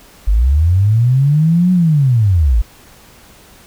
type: linear two-way sweep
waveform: sine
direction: up then down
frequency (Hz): 46.25 to 185 to 48.16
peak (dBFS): -8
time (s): 0.27-2.62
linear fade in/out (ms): 10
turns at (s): 1.72
effects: pink hiss -43 dBFS RMS until 3.66 s